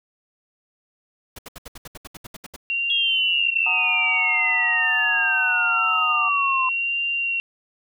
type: noise bursts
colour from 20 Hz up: pink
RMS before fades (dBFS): -37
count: 13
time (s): 1.36-2.563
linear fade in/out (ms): 5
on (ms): 27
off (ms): 71
type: tone with vibrato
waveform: sine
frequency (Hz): 2752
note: F7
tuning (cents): -26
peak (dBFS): -21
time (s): 2.7-7.4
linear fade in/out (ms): 0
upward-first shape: sine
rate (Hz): 0.98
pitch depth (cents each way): 17
type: exponential sweep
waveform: sine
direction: down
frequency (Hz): 3313 to 1027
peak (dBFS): -20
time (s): 2.9-6.69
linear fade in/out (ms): 2
type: chord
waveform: sine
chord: D# minor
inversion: first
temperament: equal with one note detuned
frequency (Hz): 740 / 914.7 / 1244.5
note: F#5 / A#5 / D#6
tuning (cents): 0 / -33 / 0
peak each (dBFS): -32 / -30 / -33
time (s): 3.66-6.29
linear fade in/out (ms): 5
effects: none